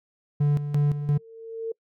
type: tone with tremolo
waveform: triangle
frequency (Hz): 145.8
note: D3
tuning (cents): -12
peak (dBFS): -16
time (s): 0.4-1.18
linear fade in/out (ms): 10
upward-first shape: square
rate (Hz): 2.9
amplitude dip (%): 65
type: tone with exponential growth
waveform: sine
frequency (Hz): 452.2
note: A4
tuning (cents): +47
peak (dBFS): -25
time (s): 0.8-1.72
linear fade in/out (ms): 5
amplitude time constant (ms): 200
effects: noise-tail reverb RT60 0.1 s tail -26 dB re dry